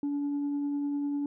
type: tone with tremolo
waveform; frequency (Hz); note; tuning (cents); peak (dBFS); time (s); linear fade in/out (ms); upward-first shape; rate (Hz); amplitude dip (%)
sine; 286.6; D4; -42; -25; 0.03-1.26; 2; triangle; 10; 25
effects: tanh soft clip ceiling -26 dBFS